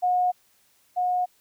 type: tone pair in turn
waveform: sine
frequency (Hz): 724 / 724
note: F#5 / F#5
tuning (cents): -38 / -38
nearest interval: unison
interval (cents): 0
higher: neither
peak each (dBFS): -19 / -21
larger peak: first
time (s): 0.02-0.32 / 0.96-1.26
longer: neither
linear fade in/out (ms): 20
effects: white hiss -63 dBFS RMS until 1.4 s